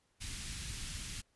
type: band-stop noise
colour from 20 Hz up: pink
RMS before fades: -42 dBFS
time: 0.2-1.22 s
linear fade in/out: 20 ms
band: 150 to 2400 Hz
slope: 12 dB/octave
effects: pink hiss -75 dBFS RMS until 1.35 s + resampled to 24000 Hz